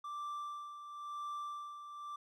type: tone with tremolo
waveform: triangle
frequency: 1174.7 Hz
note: D6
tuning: in tune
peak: -37 dBFS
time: 0.04-2.16 s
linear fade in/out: 5 ms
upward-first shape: sine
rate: 0.97 Hz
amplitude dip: 60%
effects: none